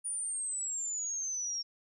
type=exponential sweep; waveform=sine; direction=down; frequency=9580 to 5500 Hz; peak=-33 dBFS; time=0.04-1.63 s; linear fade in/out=20 ms; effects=none